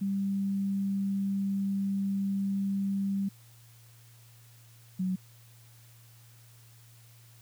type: tone pair in turn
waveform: sine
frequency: 196.7 / 185.64 Hz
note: G3 / F#3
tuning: +6 / +6 cents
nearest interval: minor second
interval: 100 cents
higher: first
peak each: -27 dBFS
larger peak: neither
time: 0.01-3.29 / 4.99-5.16 s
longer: first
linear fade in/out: 10 ms
effects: added 116 Hz sine -54 dBFS peak until 7.41 s + white hiss -60 dBFS RMS until 7.41 s